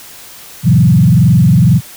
sine tone with frequency modulation, 146.83 Hz, D3, in tune, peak -4 dBFS, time 0.63-1.81 s, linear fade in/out 50 ms, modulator 22 Hz, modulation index 1.8, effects white hiss -34 dBFS RMS until 1.96 s

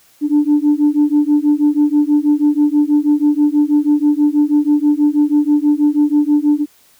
sine beating tone pair, 292.1 / 298.3 Hz, D4 / D4, -9 / +27 cents, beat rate 6.2 Hz, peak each -12 dBFS, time 0.21-6.66 s, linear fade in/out 50 ms, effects tanh soft clip ceiling -5 dBFS + white hiss -51 dBFS RMS until 6.99 s

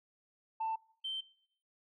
sine tone pair in turn, 890 / 3112 Hz, A5 / G7, +20 / -13 cents, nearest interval octave + minor seventh, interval 2167 cents, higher second, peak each -31 / -35 dBFS, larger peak first, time 0.6-0.76 / 1.04-1.21 s, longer second, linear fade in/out 10 ms, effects noise-tail reverb RT60 0.7 s tail -23 dB re dry + tanh soft clip ceiling -30 dBFS

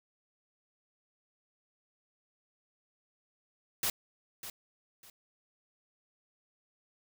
white noise with echo, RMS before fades -31 dBFS, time 3.83-3.9 s, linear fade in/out 2 ms, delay 600 ms, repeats 2, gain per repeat -12 dB, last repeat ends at 5.1 s, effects none

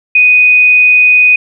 sine tone, 2489 Hz, D#7, in tune, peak -3 dBFS, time 0.15-1.36 s, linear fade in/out 5 ms, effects none

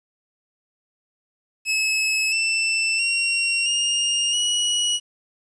sawtooth tone with pitch steps, 2586 / 2665 / 2746 / 2830 / 2916 Hz, E7 / E7 / F7 / F7 / F#7, -34 / +18 / -30 / +22 / -26 cents, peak -16 dBFS, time 1.65-5 s, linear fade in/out 50 ms, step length 670 ms, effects resampled to 22050 Hz + 9-bit

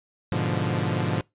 sawtooth chord, G# diminished seventh, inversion none, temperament equal, 103.83 / 123.47 / 146.83 / 174.61 Hz, G#2 / B2 / D3 / F3, 0 / 0 / 0 / 0 cents, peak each -25 dBFS, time 0.32-1.21 s, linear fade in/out 0 ms, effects noise-tail reverb RT60 0.2 s tail -24 dB re dry + resampled to 8000 Hz

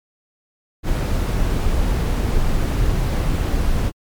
brown noise, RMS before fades -18 dBFS, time 0.83-3.92 s, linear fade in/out 50 ms, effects MP3 96 kbps

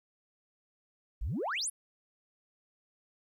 sine exponential sweep, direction up, 41 to 11680 Hz, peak -30 dBFS, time 1.21-1.7 s, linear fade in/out 10 ms, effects tanh soft clip ceiling -28 dBFS + 12-bit

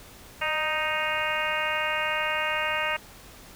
harmonic tone with a mistuned harmonic, 311.1 Hz, D#4, in tune, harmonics 2 / 3 / 4 / 5 / 6 / 7 / 8 / 9, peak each -33 / -33 / -33 / -33 / -33 / -33 / -33 / -33 dBFS, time 0.41-2.97 s, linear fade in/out 10 ms, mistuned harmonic 2, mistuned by -33 cents, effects pink hiss -48 dBFS RMS until 3.55 s

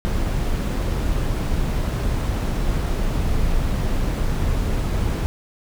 brown noise, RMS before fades -21 dBFS, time 0.05-5.26 s, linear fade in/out 0 ms, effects none

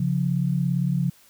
sine tone pair together, 137.9 / 175.61 Hz, C#3 / F3, -9 / +10 cents, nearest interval major third, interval 419 cents, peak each -23 dBFS, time 0-1.1 s, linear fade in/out 5 ms, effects white hiss -55 dBFS RMS until 1.29 s

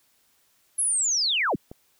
sine linear sweep, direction down, 11060 to 73.42 Hz, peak -21 dBFS, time 0.78-1.56 s, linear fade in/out 10 ms
click, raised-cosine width 2 ms, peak -26 dBFS, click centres 1.715 s
effects white hiss -65 dBFS RMS until 1.99 s

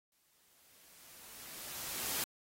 white noise with exponential growth, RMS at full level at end -35 dBFS, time 0.12-2.24 s, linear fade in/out 2 ms, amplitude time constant 460 ms, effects AAC 48 kbps

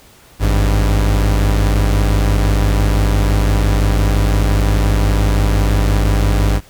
45% pulse tone pair together, 51.91 / 98 Hz, G#1 / G2, 0 / 0 cents, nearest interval major seventh, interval 1100 cents, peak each -12 / -17 dBFS, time 0.39-6.61 s, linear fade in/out 50 ms, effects pink hiss -45 dBFS RMS until 6.69 s

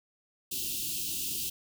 white band-stop noise, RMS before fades -34 dBFS, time 0.51-1.5 s, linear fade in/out 10 ms, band 380 to 2600 Hz, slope 96 dB/octave, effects none

